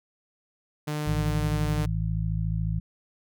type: tone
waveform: sawtooth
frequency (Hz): 150.4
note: D3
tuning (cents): +42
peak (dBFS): -24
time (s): 0.87-1.86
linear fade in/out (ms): 10
type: harmonic tone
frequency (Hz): 54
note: A1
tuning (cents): -32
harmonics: 1 / 2 / 3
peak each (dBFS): -29 / -29 / -29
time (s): 1.06-2.8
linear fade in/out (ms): 10
effects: none